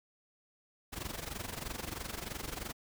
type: noise with amplitude modulation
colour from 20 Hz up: pink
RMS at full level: -38 dBFS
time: 0.92-2.73 s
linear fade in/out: 20 ms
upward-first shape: sine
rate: 23.1 Hz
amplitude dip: 80%
effects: none